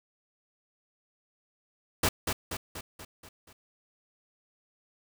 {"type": "noise with echo", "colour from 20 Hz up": "pink", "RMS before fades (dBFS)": -25, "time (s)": [2.03, 2.09], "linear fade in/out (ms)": 5, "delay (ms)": 240, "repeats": 6, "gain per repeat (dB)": -5, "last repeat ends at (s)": 3.53, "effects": []}